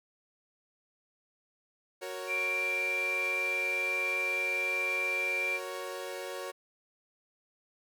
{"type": "chord", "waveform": "sawtooth", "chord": "F# major", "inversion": "none", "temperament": "equal", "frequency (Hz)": [370, 466.2, 554.4], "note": ["F#4", "A#4", "C#5"], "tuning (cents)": [0, 0, 0], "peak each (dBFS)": [-38, -39, -36], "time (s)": [2.01, 6.52], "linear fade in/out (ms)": 20}
{"type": "tone", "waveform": "sine", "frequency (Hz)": 2359, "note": "D7", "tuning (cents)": 7, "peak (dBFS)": -29, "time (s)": [2.27, 5.6], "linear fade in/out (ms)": 50}
{"effects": []}